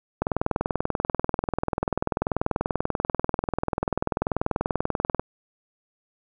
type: click train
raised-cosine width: 1 ms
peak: -9 dBFS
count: 103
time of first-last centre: 0.22-5.196 s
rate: 20.5 Hz
effects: none